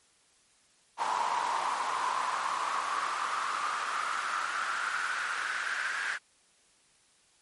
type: noise with high-pass filter sweep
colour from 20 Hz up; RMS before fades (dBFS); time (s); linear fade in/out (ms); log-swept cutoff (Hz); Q
brown; -32; 0.97-6.19; 50; 920 to 1600; 5.7
effects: white hiss -65 dBFS RMS until 7.41 s + MP3 48 kbps